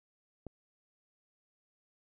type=click; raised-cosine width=2 ms; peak=-29 dBFS; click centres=0.467 s; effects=none